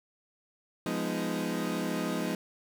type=chord; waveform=30% pulse; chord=F half-diminished seventh; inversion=none; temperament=equal with one note detuned; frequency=174.61 / 207.7 / 249.4 / 311.1 Hz; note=F3 / Ab3 / Cb4 / Eb4; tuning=0 / 0 / +17 / 0 cents; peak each=-33 dBFS; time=0.86-2.35 s; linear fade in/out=2 ms; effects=none